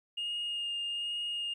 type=tone with vibrato; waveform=sine; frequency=2840 Hz; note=F7; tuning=28 cents sharp; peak=-31 dBFS; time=0.17-1.54 s; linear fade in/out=10 ms; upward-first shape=sine; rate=1.2 Hz; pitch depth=12 cents each way; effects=tanh soft clip ceiling -30 dBFS + 12-bit